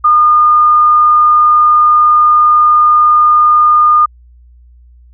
sine tone, 1217 Hz, D#6, 39 cents flat, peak -4 dBFS, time 0.04-4.06 s, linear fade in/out 10 ms, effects added 60 Hz sine -38 dBFS peak until 5.13 s

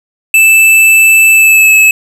square tone with pitch glide, 2638 to 2593 Hz, E7 to E7, +1 to -29 cents, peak -3 dBFS, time 0.34-1.91 s, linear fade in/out 2 ms, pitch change -30 cents, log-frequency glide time 1.32-1.75 s, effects none

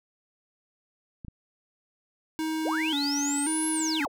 clicks, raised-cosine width 5 ms, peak -28 dBFS, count 2, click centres 1.248 / 1.283 s
square tone with vibrato, 300 Hz, D4, 37 cents sharp, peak -28 dBFS, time 2.39-4.05 s, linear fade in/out 0 ms, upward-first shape square, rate 0.93 Hz, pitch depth 92 cents each way
sine linear two-way sweep, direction up then down, 254 to 11175 to 323.7 Hz, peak -28 dBFS, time 2.64-4.08 s, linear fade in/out 20 ms, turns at 3.68 s
effects none

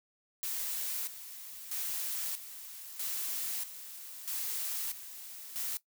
blue noise with tremolo, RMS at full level -36 dBFS, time 0.43-5.77 s, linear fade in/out 0 ms, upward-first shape square, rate 0.78 Hz, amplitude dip 70%, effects noise-tail reverb RT60 0.1 s tail -17 dB re dry

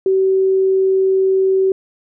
sine tone, 381.8 Hz, G4, 46 cents flat, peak -11 dBFS, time 0.06-1.72 s, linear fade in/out 2 ms, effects none

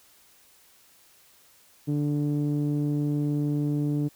sawtooth tone with low-pass filter, 146.83 Hz, D3, in tune, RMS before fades -26 dBFS, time 1.87-4.09 s, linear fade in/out 20 ms, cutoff 310 Hz, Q 2.1, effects white hiss -58 dBFS RMS until 4.15 s

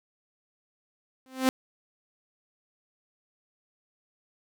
sawtooth tone with exponential growth, 260.7 Hz, C4, 6 cents flat, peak -13 dBFS, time 1.26-1.49 s, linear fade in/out 0 ms, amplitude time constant 48 ms, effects none

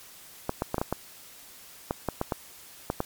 clicks, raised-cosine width 1 ms, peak -12 dBFS, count 12, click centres 0.494 / 0.621 / 0.744 / 0.782 / 0.815 / 0.926 / 1.909 / 2.087 / 2.214 / 2.322 / 2.901 / 3.004 s, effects white hiss -49 dBFS RMS until 3.05 s + MP3 96 kbps

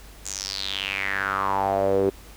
sawtooth tone with band-pass filter sweep, 97.7 Hz, G2, 5 cents flat, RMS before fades -25 dBFS, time 0.25-2.1 s, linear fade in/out 10 ms, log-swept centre 7300 to 390 Hz, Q 5.8, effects added 50 Hz sine -45 dBFS peak until 2.36 s + pink hiss -48 dBFS RMS until 2.36 s

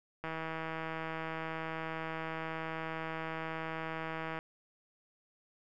click train, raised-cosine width 0.5 ms, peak -24 dBFS, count 669, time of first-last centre 0.24-4.389 s, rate 161 Hz, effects none

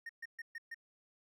triangle tone bursts, 1846 Hz, A#6, 17 cents flat, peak -40 dBFS, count 5, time 0.06-0.745 s, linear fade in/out 5 ms, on 33 ms, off 130 ms, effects none

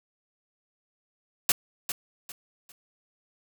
white noise with echo, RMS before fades -21 dBFS, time 1.49-1.52 s, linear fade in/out 2 ms, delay 400 ms, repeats 3, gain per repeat -10 dB, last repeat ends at 2.72 s, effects none

